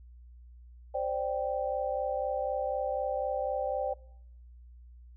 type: chord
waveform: sine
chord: C suspended second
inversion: none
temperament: equal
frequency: 523.3 / 587.3 / 784 Hz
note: C5 / D5 / G5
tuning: 0 / 0 / 0 cents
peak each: -33 / -33 / -34 dBFS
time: 0.94-3.94 s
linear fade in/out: 10 ms
effects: noise-tail reverb RT60 0.8 s tail -24 dB re dry + added 60 Hz sine -49 dBFS peak until 5.16 s